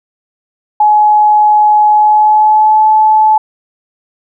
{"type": "tone with pitch glide", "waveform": "sine", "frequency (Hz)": [845, 864.3], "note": ["G#5", "A5"], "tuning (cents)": [30, -31], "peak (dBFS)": -4, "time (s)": [0.8, 3.38], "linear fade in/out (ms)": 5, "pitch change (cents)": 39, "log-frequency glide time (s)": [1.9, 2.87], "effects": []}